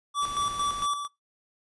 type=tone with tremolo; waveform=square; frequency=1156 Hz; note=D6; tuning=28 cents flat; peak=-25 dBFS; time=0.14-1.08 s; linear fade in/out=50 ms; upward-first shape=square; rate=4.4 Hz; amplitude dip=55%
type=noise; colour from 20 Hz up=pink; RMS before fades=-43 dBFS; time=0.21-0.87 s; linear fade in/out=20 ms
effects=noise-tail reverb RT60 0.2 s tail -23 dB re dry + resampled to 24000 Hz